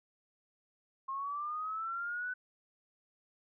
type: linear sweep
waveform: sine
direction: up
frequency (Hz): 1065 to 1504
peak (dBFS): -35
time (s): 1.08-2.34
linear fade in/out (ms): 10
effects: none